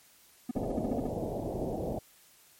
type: tone bursts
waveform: triangle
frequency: 246.6 Hz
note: B3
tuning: 2 cents flat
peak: -27 dBFS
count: 9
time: 0.49-1.072 s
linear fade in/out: 5 ms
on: 22 ms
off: 48 ms
type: low-pass noise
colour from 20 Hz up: white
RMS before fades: -34 dBFS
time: 0.55-1.99 s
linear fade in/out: 5 ms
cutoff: 710 Hz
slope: 48 dB/octave
effects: white hiss -60 dBFS RMS until 2.59 s + MP3 64 kbps